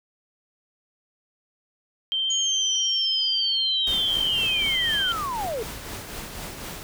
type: tone with vibrato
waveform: sine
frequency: 3136 Hz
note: G7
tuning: in tune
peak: -22 dBFS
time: 2.12-5.12 s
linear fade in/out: 0 ms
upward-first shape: sine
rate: 15 Hz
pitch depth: 13 cents each way
type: linear sweep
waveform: sine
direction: down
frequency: 6720 to 413.7 Hz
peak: -26 dBFS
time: 2.3-5.63 s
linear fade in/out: 5 ms
type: noise with tremolo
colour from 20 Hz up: pink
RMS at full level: -34 dBFS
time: 3.87-6.83 s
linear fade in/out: 0 ms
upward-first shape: triangle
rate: 4 Hz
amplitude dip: 45%
effects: none